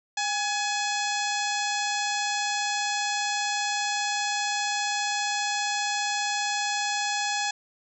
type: harmonic tone with a mistuned harmonic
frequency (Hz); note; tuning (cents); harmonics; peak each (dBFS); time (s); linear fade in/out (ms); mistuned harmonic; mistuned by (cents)
845; G#5; +30; 1 / 2 / 3 / 4 / 5 / 6 / 7 / 8 / 9; -29 / -32 / -34 / -35 / -36 / -37 / -37 / -38 / -39; 0.17-7.51; 5; 1; -62
effects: none